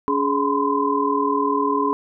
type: tone cluster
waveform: sine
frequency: 283.6 / 418.8 / 1004 / 1044 Hz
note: C#4 / G#4 / B5 / C6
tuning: +40 / +15 / +28 / -4 cents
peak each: -23 dBFS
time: 0.08-1.93 s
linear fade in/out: 0 ms
effects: none